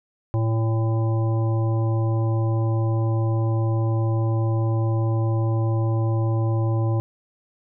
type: harmonic tone with a mistuned harmonic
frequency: 112.2 Hz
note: A2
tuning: 34 cents sharp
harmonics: 1 / 3 / 5 / 7 / 9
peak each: -19 / -29 / -33 / -36 / -38 dBFS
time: 0.34-7 s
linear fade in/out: 0 ms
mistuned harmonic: 7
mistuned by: +16 cents
effects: none